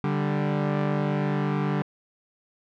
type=tone pair together; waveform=sawtooth; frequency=146.83 / 195.99 Hz; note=D3 / G3; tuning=0 / 0 cents; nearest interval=perfect fourth; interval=500 cents; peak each=-21 / -23 dBFS; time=0.04-1.82 s; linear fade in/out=0 ms; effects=low-pass 2000 Hz 12 dB/octave